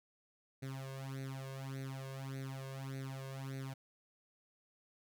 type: tone with flanger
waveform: sawtooth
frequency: 134.3 Hz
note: C3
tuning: 46 cents sharp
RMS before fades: -44 dBFS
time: 0.62-3.74 s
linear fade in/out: 10 ms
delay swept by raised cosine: 0.48 to 1.88 ms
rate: 1.7 Hz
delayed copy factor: +0.85
effects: none